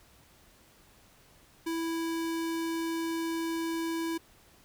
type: tone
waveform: square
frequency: 329.6 Hz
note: E4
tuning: in tune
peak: -31 dBFS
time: 1.66-4.18 s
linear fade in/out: 10 ms
effects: pink hiss -60 dBFS RMS until 4.64 s